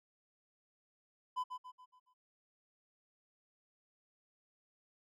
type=tone with echo; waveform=triangle; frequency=1006 Hz; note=B5; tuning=32 cents sharp; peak=-32 dBFS; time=1.36-1.44 s; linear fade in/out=20 ms; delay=140 ms; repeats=5; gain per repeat=-7 dB; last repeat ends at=2.14 s; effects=none